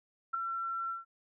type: tone with ADSR envelope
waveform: sine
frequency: 1353 Hz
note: E6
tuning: 45 cents sharp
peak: -26 dBFS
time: 0.33-1.05 s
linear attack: 15 ms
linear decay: 3 ms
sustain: -7 dB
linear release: 150 ms
effects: none